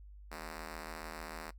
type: ring-modulated tone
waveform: 5% pulse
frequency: 162.4 Hz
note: E3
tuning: 26 cents flat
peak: -29 dBFS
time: 0.31-1.51 s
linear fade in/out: 10 ms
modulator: 119 Hz
effects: noise-tail reverb RT60 0.1 s tail -19 dB re dry + added 50 Hz sine -50 dBFS peak until 1.58 s